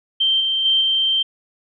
sine tone with level steps, 3136 Hz, G7, in tune, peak -14 / -17 / -13 / -15 dBFS, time 0.2-1.23 s, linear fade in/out 10 ms, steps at 0.4 / 0.65 / 0.81 s, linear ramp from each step 5 ms, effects none

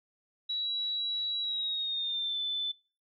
sine tone with pitch glide, 3901 to 3516 Hz, B7 to A7, -22 to -2 cents, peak -30 dBFS, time 0.49-2.72 s, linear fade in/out 10 ms, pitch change -180 cents, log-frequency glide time 1.41-2.39 s, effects noise-tail reverb RT60 0.4 s tail -25 dB re dry

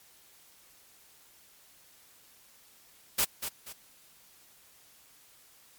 white noise with echo, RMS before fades -26 dBFS, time 3.18-3.25 s, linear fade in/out 10 ms, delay 240 ms, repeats 2, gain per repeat -9 dB, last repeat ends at 3.73 s, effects white hiss -59 dBFS RMS until 5.78 s + MP3 96 kbps

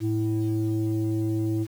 sine tone pair together, 109.4 / 327.8 Hz, A2 / E4, -9 / -10 cents, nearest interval octave + perfect fifth, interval 1899 cents, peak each -24 dBFS, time 0-1.67 s, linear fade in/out 50 ms, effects tanh soft clip ceiling -18 dBFS + 8-bit

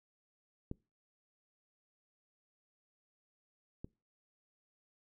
clicks, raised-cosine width 3 ms, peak -26 / -30 dBFS, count 2, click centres 0.714 / 3.845 s, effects noise-tail reverb RT60 0.3 s tail -25 dB re dry

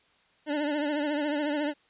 25% pulse tone with vibrato, 295.2 Hz, D4, 9 cents sharp, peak -23 dBFS, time 0.46-1.74 s, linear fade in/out 50 ms, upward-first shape triangle, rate 14 Hz, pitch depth 77 cents each way, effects white hiss -64 dBFS RMS until 1.89 s + resampled to 8000 Hz

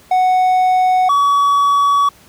triangle tone pair in turn, 740 / 1133.7 Hz, F#5 / C#6, 0 / +39 cents, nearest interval perfect fifth, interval 739 cents, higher second, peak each -8 dBFS, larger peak neither, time 0.11-1.09 / 1.09-2.09 s, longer second, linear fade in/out 5 ms, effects pink hiss -46 dBFS RMS until 2.28 s + high-pass 60 Hz 12 dB/octave

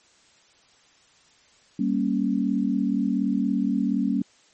sine chord, G diminished, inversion none, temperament equal, 196 / 233.1 / 277.2 Hz, G3 / Bb3 / Db4, 0 / 0 / 0 cents, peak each -25 dBFS, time 1.79-4.22 s, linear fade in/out 5 ms, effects white hiss -58 dBFS RMS until 4.53 s + MP3 32 kbps

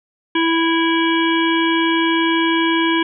harmonic tone with a mistuned harmonic, 329.6 Hz, E4, in tune, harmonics 1 / 3 / 5 / 7 / 9 / 10, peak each -16 / -21 / -23 / -24 / -26 / -26 dBFS, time 0.35-3.03 s, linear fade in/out 5 ms, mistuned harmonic 9, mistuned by -28 cents, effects none

